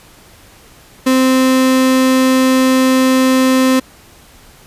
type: tone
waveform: 35% pulse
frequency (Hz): 260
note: C4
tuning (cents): -11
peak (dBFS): -7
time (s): 1.06-3.8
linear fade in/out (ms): 10
effects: pink hiss -43 dBFS RMS until 4.66 s + resampled to 32000 Hz